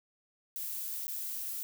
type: noise with dropouts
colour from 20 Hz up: violet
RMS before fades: -38 dBFS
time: 0.56-1.63 s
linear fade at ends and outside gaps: 0 ms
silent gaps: 1.07-1.08 s
effects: none